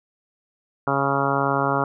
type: harmonic tone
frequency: 138.59 Hz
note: C#3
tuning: in tune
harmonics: 1 / 2 / 3 / 4 / 5 / 6 / 7 / 8 / 9 / 10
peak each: -28 / -28 / -28 / -28 / -28 / -28 / -28 / -28 / -28 / -28 dBFS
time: 0.87-1.84 s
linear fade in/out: 2 ms
effects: none